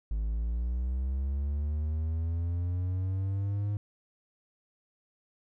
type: linear sweep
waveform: triangle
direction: up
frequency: 51.91 to 103.83 Hz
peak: -26 dBFS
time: 0.11-3.77 s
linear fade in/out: 0 ms
effects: none